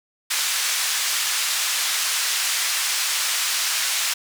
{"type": "band-pass noise", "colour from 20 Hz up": "white", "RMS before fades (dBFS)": -23, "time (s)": [0.3, 4.14], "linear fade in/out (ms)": 10, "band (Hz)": [1300, 7900], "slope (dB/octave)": 12, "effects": []}